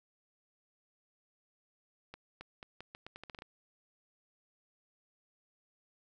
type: accelerating click train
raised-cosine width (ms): 0.3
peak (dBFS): -30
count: 12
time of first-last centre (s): 2.14-3.421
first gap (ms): 270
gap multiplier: 0.81
effects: none